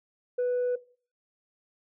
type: tone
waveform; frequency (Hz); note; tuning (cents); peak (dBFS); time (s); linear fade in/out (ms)
sine; 493.9; B4; 0; -22; 0.38-0.76; 10
effects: noise-tail reverb RT60 0.4 s tail -19 dB re dry + tanh soft clip ceiling -23 dBFS